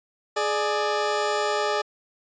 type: tone pair together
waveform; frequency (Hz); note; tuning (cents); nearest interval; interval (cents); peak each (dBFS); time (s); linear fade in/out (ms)
20% pulse; 420.2 / 595.2; G#4 / D5; +20 / +23; tritone; 603; -20 / -21; 0.36-1.82; 10
effects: resampled to 16000 Hz